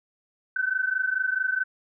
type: tone pair together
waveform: sine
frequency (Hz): 1509.4 / 1534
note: F#6 / G6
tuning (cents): +34 / -38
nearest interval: unison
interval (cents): 28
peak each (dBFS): -26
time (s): 0.56-1.64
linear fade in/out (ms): 5
effects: none